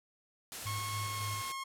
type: noise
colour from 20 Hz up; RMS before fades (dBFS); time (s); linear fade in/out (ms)
white; -42; 0.52-1.52; 0
type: tone with tremolo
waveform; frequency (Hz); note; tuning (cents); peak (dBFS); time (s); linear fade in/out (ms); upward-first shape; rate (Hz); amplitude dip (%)
sine; 103.83; G#2; 0; -37; 0.65-1.42; 10; square; 3.6; 40
type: tone with pitch glide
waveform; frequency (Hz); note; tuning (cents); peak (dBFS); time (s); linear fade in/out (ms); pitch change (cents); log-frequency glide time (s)
sawtooth; 1090 to 1078.7; C#6 to C#6; -29 to -48; -34; 0.66-1.64; 10; -19; 1.04-1.32
effects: low-pass 12000 Hz 12 dB/octave